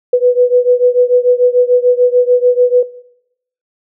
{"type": "beating tone pair", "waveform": "sine", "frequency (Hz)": [491.6, 498.4], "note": ["B4", "B4"], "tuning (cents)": [-8, 16], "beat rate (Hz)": 6.8, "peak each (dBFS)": -10, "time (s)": [0.13, 2.83], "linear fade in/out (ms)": 5, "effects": ["noise-tail reverb RT60 0.8 s tail -18 dB re dry"]}